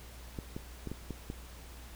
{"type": "clicks", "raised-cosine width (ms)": 3, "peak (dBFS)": -25, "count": 6, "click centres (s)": [0.388, 0.565, 0.873, 0.916, 1.107, 1.301], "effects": ["added 60 Hz sine -48 dBFS peak until 1.95 s", "pink hiss -53 dBFS RMS until 1.95 s"]}